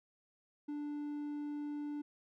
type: tone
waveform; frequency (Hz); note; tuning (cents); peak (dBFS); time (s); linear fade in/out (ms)
triangle; 293.7; D4; 0; -36; 0.68-2.02; 10
effects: none